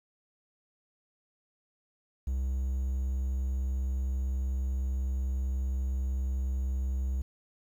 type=tone; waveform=triangle; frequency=65.41 Hz; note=C2; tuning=in tune; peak=-26 dBFS; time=2.27-7.22 s; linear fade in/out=5 ms; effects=10-bit